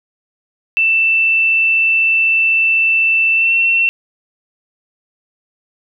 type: tone with pitch glide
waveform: sine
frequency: 2664 to 2706 Hz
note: E7 to E7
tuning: +18 to +45 cents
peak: -10 dBFS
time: 0.77-3.89 s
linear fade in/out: 0 ms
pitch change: +27 cents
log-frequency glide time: 3.35-3.55 s
effects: none